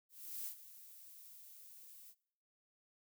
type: noise with ADSR envelope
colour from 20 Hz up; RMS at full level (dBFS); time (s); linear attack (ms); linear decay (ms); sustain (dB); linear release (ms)
violet; -43; 0.09-2.15; 370; 90; -14; 56
effects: noise-tail reverb RT60 0.7 s tail -23 dB re dry